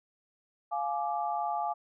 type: chord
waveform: sine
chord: D diminished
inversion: first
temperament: equal with one note detuned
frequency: 698.5 / 842.2 / 1174.7 Hz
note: F5 / Ab5 / D6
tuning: 0 / +24 / 0 cents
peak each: -33 / -32 / -37 dBFS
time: 0.71-1.74 s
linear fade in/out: 20 ms
effects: none